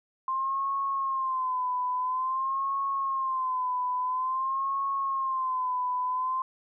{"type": "tone with vibrato", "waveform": "sine", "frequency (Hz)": 1046.5, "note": "C6", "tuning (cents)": 0, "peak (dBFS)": -26, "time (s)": [0.28, 6.42], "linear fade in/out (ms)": 2, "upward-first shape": "sine", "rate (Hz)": 0.49, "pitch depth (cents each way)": 82, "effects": []}